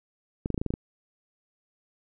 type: clicks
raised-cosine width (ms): 3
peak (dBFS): -15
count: 8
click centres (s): 0.459 / 0.503 / 0.544 / 0.578 / 0.615 / 0.663 / 0.705 / 0.739
effects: none